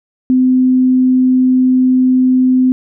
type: tone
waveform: sine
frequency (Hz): 256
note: C4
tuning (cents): -38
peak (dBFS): -7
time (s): 0.3-2.72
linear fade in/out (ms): 0
effects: none